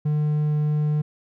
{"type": "tone with hard clipping", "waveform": "triangle", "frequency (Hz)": 150.3, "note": "D3", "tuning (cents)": 40, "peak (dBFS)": -20, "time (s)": [0.05, 1.02], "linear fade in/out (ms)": 10, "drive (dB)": 6, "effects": []}